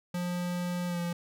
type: tone with pitch glide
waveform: square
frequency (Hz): 177 to 172.86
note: F3 to F3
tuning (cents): +23 to -17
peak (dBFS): -31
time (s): 0.14-1.13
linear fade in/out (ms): 5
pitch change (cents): -40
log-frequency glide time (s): 0.87-0.99
effects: none